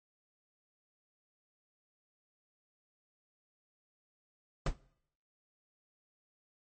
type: noise with exponential decay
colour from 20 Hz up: brown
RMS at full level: -20 dBFS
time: 4.66-4.76 s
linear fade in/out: 5 ms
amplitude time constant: 21 ms
effects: noise-tail reverb RT60 0.7 s tail -22 dB re dry + MP3 32 kbps